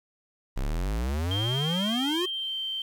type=exponential sweep; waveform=square; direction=up; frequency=30.87 to 375.3 Hz; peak=-27 dBFS; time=0.56-2.26 s; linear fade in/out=10 ms
type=tone with pitch glide; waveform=sine; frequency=3184 to 3124 Hz; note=G7 to G7; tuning=+26 to -7 cents; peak=-29 dBFS; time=1.31-2.82 s; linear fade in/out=2 ms; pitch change=-33 cents; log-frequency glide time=2.03-2.54 s
effects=9-bit